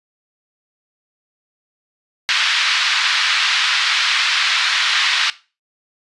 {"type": "band-pass noise", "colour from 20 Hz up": "white", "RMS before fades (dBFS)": -17, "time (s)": [2.29, 5.3], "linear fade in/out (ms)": 0, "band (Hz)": [1200, 4200], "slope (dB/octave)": 24, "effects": ["noise-tail reverb RT60 0.3 s tail -17 dB re dry", "resampled to 24000 Hz"]}